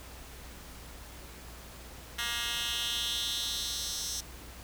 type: tone with high-pass filter sweep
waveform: 10% pulse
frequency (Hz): 236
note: A#3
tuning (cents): +22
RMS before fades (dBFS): -34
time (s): 2.18-4.21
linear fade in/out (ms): 10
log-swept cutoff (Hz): 2200 to 5400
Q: 2.7
effects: added 60 Hz sine -49 dBFS peak until 4.63 s + pink hiss -49 dBFS RMS until 4.63 s